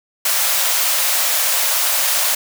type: high-pass noise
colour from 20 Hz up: white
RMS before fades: -17 dBFS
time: 0.25-2.35 s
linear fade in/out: 5 ms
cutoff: 510 Hz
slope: 96 dB/octave
effects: none